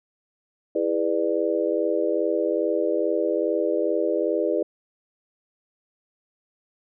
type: chord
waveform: sine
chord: E dominant seventh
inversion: none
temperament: just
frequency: 329.6 / 412 / 494.4 / 593.3 Hz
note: E4 / G#4 / B4 / D5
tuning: 0 / -14 / +2 / +18 cents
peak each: -26 dBFS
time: 0.75-4.63 s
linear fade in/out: 5 ms
effects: none